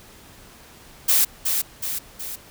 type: noise with echo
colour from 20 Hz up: blue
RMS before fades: -17 dBFS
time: 1.08-1.25 s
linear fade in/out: 10 ms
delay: 370 ms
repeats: 3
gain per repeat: -5 dB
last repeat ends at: 2.36 s
effects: pink hiss -47 dBFS RMS until 2.5 s